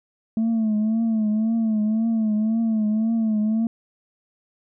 sine tone with vibrato, 220 Hz, A3, in tune, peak -16 dBFS, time 0.37-3.67 s, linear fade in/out 2 ms, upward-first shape triangle, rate 1.9 Hz, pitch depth 79 cents each way, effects tanh soft clip ceiling -17 dBFS

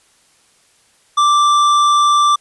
sine tone with tanh clipping, 1174.7 Hz, D6, in tune, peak -11 dBFS, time 1.17-2.36 s, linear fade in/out 10 ms, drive 13 dB, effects white hiss -54 dBFS RMS until 2.4 s + resampled to 24000 Hz

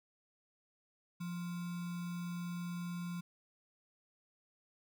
sine tone with sample-and-hold, 174.61 Hz, F3, in tune, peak -38 dBFS, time 1.2-3.21 s, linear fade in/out 10 ms, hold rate 1225 Hz, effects none

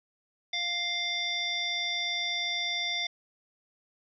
harmonic tone with a mistuned harmonic, 698.5 Hz, F5, in tune, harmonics 1 / 3 / 5 / 7 / 8, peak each -41 / -33 / -31 / -41 / -41 dBFS, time 0.53-3.07 s, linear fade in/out 5 ms, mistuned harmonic 5, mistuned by +29 cents, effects none

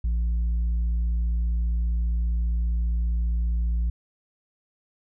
sine tone with tanh clipping, 57.5 Hz, A#1, 23 cents flat, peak -22 dBFS, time 0.04-3.9 s, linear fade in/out 5 ms, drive 3 dB, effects none

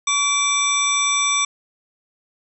sine tone cluster, 1129 / 2329 / 3560 / 5890 / 7820 Hz, C#6 / D7 / A7 / F#8 / B8, +31 / -15 / +20 / -9 / -18 cents, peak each -23 dBFS, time 0.07-1.45 s, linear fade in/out 5 ms, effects none

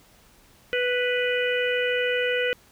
harmonic tone, 493.9 Hz, B4, in tune, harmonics 1 / 3 / 4 / 5 / 6, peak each -24 / -29 / -30 / -31 / -32 dBFS, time 0.73-2.53 s, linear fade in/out 0 ms, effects pink hiss -56 dBFS RMS until 2.71 s

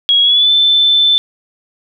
sine tone with pitch glide, 3312 to 3529 Hz, G#7 to A7, -5 to +4 cents, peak -7 dBFS, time 0.09-1.18 s, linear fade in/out 0 ms, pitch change +109 cents, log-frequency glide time 0.22-0.51 s, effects none

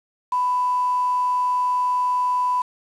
sine tone with quantisation, 995 Hz, B5, 13 cents sharp, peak -18 dBFS, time 0.32-2.62 s, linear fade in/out 5 ms, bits 6, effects low-pass 7000 Hz 12 dB/octave

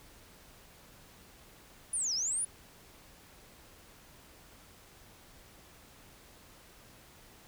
sine linear two-way sweep, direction down then up, 10000 to 4885 to 10000 Hz, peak -30 dBFS, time 1.93-2.45 s, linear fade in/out 5 ms, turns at 2.14 s, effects pink hiss -57 dBFS RMS until 7.47 s

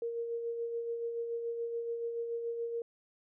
sine tone with tremolo, 466.2 Hz, A#4, in tune, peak -32 dBFS, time 0.02-2.82 s, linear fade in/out 2 ms, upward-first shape sine, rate 7 Hz, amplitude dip 40%, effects none

